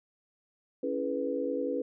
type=chord; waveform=sine; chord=C# minor seventh; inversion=none; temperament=equal with one note detuned; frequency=277.2 / 329.6 / 423.8 / 493.9 Hz; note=C#4 / E4 / G#4 / B4; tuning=0 / 0 / +35 / 0 cents; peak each=-34 / -38 / -36 / -32 dBFS; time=0.83-1.82 s; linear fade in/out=5 ms; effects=none